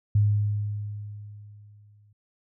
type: tone with exponential decay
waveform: sine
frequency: 103.83 Hz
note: G#2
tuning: in tune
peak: -16 dBFS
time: 0.15-2.13 s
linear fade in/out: 5 ms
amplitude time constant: 430 ms
effects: none